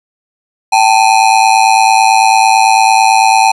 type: ring-modulated tone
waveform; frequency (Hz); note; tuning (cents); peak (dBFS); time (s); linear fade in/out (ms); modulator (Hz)
square; 830.6; G#5; 0; -3; 0.72-3.52; 10; 54.5
effects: resampled to 24000 Hz + 7-bit